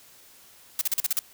blue noise bursts, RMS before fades -24 dBFS, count 7, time 0.79-1.191 s, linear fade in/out 2 ms, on 23 ms, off 40 ms, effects white hiss -53 dBFS RMS until 1.33 s

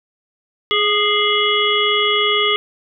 harmonic tone with a mistuned harmonic, 418.8 Hz, G#4, 15 cents sharp, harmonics 1 / 3 / 5 / 7 / 8, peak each -20 / -20 / -20 / -20 / -20 dBFS, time 0.71-2.56 s, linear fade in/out 0 ms, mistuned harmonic 3, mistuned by -35 cents, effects none

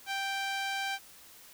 sawtooth tone with band-pass filter, 784 Hz, G5, in tune, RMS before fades -34 dBFS, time 0.06-0.99 s, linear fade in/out 50 ms, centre 2500 Hz, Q 0.66, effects white hiss -54 dBFS RMS until 1.53 s

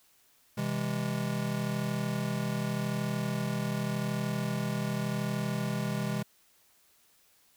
square chord, C augmented, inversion none, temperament just, 130.81 / 163.52 / 204.4 Hz, C3 / E3 / G#3, 0 / -14 / -27 cents, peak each -35 / -36 / -34 dBFS, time 0.57-6.23 s, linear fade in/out 10 ms, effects white hiss -65 dBFS RMS until 7.56 s

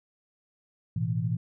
sine chord, A suspended second, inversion none, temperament equal, 110 / 123.47 / 164.81 Hz, A2 / B2 / E3, 0 / 0 / 0 cents, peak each -30 dBFS, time 0.96-1.37 s, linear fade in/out 5 ms, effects none

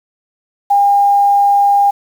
sine tone with quantisation, 806 Hz, G5, 48 cents sharp, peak -7 dBFS, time 0.7-1.91 s, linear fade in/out 10 ms, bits 6, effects none

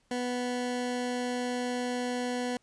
20% pulse tone, 246.9 Hz, B3, in tune, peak -25 dBFS, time 0.11-2.57 s, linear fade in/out 2 ms, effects pink hiss -70 dBFS RMS until 2.62 s + resampled to 22050 Hz

